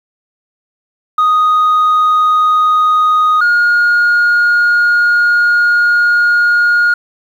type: tone pair in turn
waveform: sine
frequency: 1244.5 / 1429.3 Hz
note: D#6 / F6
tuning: 0 / +40 cents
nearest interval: major second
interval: 240 cents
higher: second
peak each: -5 dBFS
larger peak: neither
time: 1.18-3.41 / 3.41-6.94 s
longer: second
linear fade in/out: 5 ms
effects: tanh soft clip ceiling -6 dBFS + 7-bit